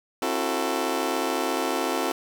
20% pulse chord, F# half-diminished seventh, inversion second, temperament just, 266.4 / 333 / 370 / 444 Hz, C4 / E4 / F#4 / A4, +31 / +18 / 0 / +16 cents, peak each -25 dBFS, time 0.22-2.12 s, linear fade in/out 2 ms, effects none

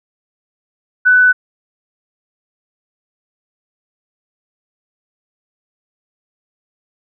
sine tone, 1496 Hz, F#6, 19 cents sharp, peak -6 dBFS, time 1.05-1.33 s, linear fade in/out 20 ms, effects none

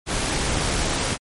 pink noise with amplitude modulation, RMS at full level -22 dBFS, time 0.06-1.18 s, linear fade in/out 50 ms, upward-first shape sine, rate 76.8 Hz, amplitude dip 25%, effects MP3 48 kbps

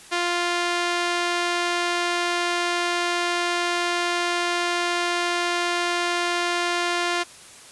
sawtooth tone with band-pass filter, 349.2 Hz, F4, in tune, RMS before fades -24 dBFS, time 0.11-7.24 s, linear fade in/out 20 ms, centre 2500 Hz, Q 0.51, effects white hiss -45 dBFS RMS until 7.71 s + resampled to 24000 Hz

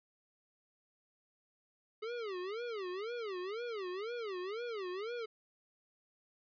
square tone with vibrato, 416.6 Hz, G#4, 5 cents sharp, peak -39 dBFS, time 2.02-5.26 s, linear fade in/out 10 ms, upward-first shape sine, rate 2 Hz, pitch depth 260 cents each way, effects resampled to 11025 Hz

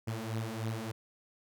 sawtooth beating tone pair, 110 / 113.3 Hz, A2 / A#2, 0 / -49 cents, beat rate 3.3 Hz, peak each -34 / -33 dBFS, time 0.07-0.92 s, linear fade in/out 10 ms, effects none

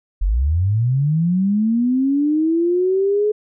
sine linear sweep, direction up, 40.74 to 426.7 Hz, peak -14 dBFS, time 0.21-3.32 s, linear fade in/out 10 ms, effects none

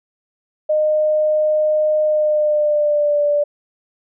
sine tone with pitch glide, 613 to 585 Hz, D#5 to D5, -26 to -7 cents, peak -13 dBFS, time 0.69-3.44 s, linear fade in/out 10 ms, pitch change -81 cents, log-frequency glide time 2.03-3.23 s, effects none

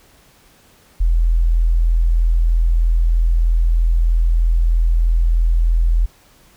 sine tone, 41.58 Hz, E1, 16 cents sharp, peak -11 dBFS, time 1-6.06 s, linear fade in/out 10 ms, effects pink hiss -51 dBFS RMS until 6.56 s

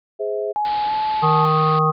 sine chord, Ab augmented, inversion none, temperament just, 415.3 / 519.1 / 648.9 Hz, Ab4 / C5 / E5, 0 / -14 / -27 cents, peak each -23 / -28 / -26 dBFS, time 0.19-0.53 s, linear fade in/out 20 ms
sine tone with pitch glide, 840 to 862.1 Hz, G#5 to A5, +19 to -36 cents, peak -18 dBFS, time 0.56-1.45 s, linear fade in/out 0 ms, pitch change +45 cents, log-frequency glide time 0.86-0.93 s
white low-pass noise, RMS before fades -35 dBFS, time 0.65-1.79 s, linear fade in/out 0 ms, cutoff 4600 Hz, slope 96 dB/octave
harmonic tone, 155.8 Hz, D#3, 3 cents sharp, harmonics 1 / 3 / 5 / 7 / 8, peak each -19 / -22 / -24 / -22 / -18 dBFS, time 1.22-1.92 s, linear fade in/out 20 ms
effects none

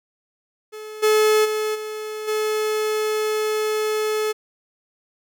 45% pulse tone with level steps, 430 Hz, A4, 40 cents flat, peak -33 / -14 / -21 / -28 / -20 dBFS, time 0.72-4.33 s, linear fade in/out 20 ms, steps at 1.02 / 1.44 / 1.74 / 2.27 s, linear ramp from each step 20 ms, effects none

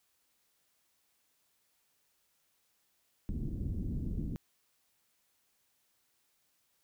pink low-pass noise, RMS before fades -36 dBFS, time 3.29-4.36 s, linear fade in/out 0 ms, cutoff 280 Hz, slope 24 dB/octave, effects white hiss -75 dBFS RMS until 6.83 s

